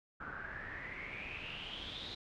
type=noise with low-pass filter sweep; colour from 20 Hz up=pink; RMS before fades=-45 dBFS; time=0.2-2.15 s; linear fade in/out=10 ms; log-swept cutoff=1400 to 3900 Hz; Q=9.5; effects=none